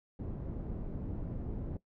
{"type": "low-pass noise", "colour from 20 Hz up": "pink", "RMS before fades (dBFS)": -39, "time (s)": [0.19, 1.77], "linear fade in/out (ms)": 5, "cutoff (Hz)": 330, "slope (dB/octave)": 12, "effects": ["noise-tail reverb RT60 0.1 s tail -17 dB re dry"]}